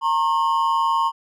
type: ring-modulated tone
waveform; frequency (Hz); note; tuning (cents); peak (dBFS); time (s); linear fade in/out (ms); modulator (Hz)
triangle; 1000; B5; +21; -12; 0.01-1.12; 50; 80
effects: none